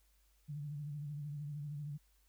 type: tone with vibrato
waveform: sine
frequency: 146.6 Hz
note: D3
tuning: 3 cents flat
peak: -40 dBFS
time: 0.48-1.98 s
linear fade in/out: 20 ms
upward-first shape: sine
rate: 13 Hz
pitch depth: 58 cents each way
effects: added 50 Hz sine -69 dBFS peak until 2.28 s + white hiss -75 dBFS RMS until 2.28 s